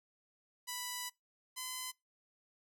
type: tone pair in turn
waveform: 5% pulse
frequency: 987.8 / 1019.1 Hz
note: B5 / C6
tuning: 0 / -46 cents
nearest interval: minor second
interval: 54 cents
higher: second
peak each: -27 / -28 dBFS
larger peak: first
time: 0.67-1.1 / 1.56-1.92 s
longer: first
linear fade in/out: 20 ms
effects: noise-tail reverb RT60 0.2 s tail -24 dB re dry